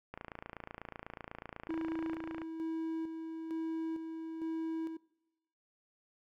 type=click train; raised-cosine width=0.5 ms; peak=-28 dBFS; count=65; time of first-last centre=0.14-2.418 s; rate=28.1 Hz
type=tone with tremolo; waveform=triangle; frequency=323.8 Hz; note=E4; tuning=31 cents flat; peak=-32 dBFS; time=1.69-4.97 s; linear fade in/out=5 ms; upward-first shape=square; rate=1.1 Hz; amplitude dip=45%
effects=noise-tail reverb RT60 1.0 s tail -24 dB re dry